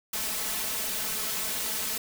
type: noise with comb filter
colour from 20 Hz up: white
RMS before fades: -31 dBFS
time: 0.13-1.98 s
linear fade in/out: 5 ms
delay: 4.6 ms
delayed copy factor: +0.9
effects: none